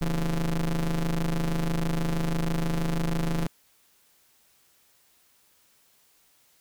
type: ring-modulated tone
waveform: 45% pulse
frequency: 77 Hz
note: D#2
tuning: 17 cents flat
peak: -21 dBFS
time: 0.01-3.47 s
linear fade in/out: 5 ms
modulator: 90.1 Hz
effects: white hiss -63 dBFS RMS until 6.6 s